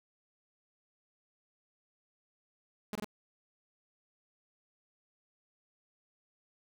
sawtooth tone bursts, 210.2 Hz, G#3, 21 cents sharp, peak -32 dBFS, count 3, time 2.93-3.044 s, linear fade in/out 0 ms, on 22 ms, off 24 ms, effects none

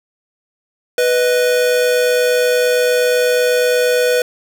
square tone pair together, 493.9 / 622.3 Hz, B4 / D#5, 0 / 0 cents, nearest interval major third, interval 400 cents, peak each -13 / -21 dBFS, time 0.98-4.22 s, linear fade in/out 2 ms, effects none

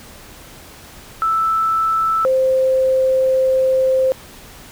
sine tone pair in turn, 1318.5 / 523.2 Hz, E6 / C5, 0 / 0 cents, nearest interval octave + major third, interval 1600 cents, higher first, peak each -14 / -12 dBFS, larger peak second, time 1.22-2.25 / 2.25-4.12 s, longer second, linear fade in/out 0 ms, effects pink hiss -40 dBFS RMS until 4.71 s

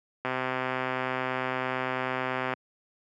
click train, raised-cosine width 0.5 ms, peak -14 dBFS, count 296, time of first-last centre 0.25-2.537 s, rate 129 Hz, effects high-pass 150 Hz 12 dB/octave

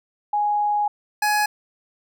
sine / 25% pulse tone pair in turn, 830.6 / 839.3 Hz, G#5 / G#5, 0 / +18 cents, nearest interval unison, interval 18 cents, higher second, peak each -18 / -14 dBFS, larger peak second, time 0.33-0.88 / 1.22-1.46 s, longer first, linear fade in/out 5 ms, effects none

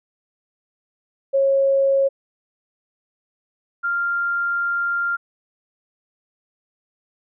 sine tone pair in turn, 546 / 1393.8 Hz, C#5 / F6, -26 / -4 cents, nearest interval octave + major third, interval 1622 cents, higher second, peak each -14 / -19 dBFS, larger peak first, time 1.33-2.09 / 3.83-5.17 s, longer second, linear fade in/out 20 ms, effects none

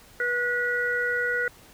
harmonic tone, 486 Hz, B4, 28 cents flat, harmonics 1 / 3 / 4, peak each -30 / -25 / -30 dBFS, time 0.2-1.48 s, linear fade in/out 2 ms, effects pink hiss -52 dBFS RMS until 1.73 s

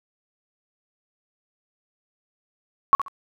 sine tone with echo, 1108.7 Hz, C#6, in tune, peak -10 dBFS, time 2.93-2.95 s, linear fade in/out 0 ms, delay 66 ms, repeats 2, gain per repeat -12 dB, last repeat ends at 3.082 s, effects none

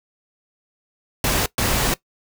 pink noise bursts at uneven times, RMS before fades -20 dBFS, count 2, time 1.24-1.46 / 1.58-1.94 s, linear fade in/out 2 ms, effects noise-tail reverb RT60 0.1 s tail -19 dB re dry

